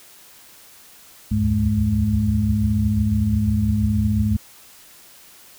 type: tone cluster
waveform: sine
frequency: 69.4 / 75.3 / 83.6 / 102.9 / 211.7 Hz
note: C#2 / D2 / E2 / G#2 / G#3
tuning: +3 / +44 / +25 / -16 / +33 cents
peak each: -26 / -28 / -28 / -20 / -20 dBFS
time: 1.31-4.37 s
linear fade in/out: 10 ms
effects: white hiss -47 dBFS RMS until 5.58 s